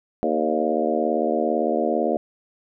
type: harmonic tone with a mistuned harmonic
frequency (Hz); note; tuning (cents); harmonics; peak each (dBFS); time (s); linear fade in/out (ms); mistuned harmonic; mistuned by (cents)
77.78; D#2; 0; 3 / 4 / 5 / 6 / 7 / 8 / 9; -27 / -27 / -27 / -27 / -27 / -27 / -27; 0.23-2.17; 0; 8; -31
effects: none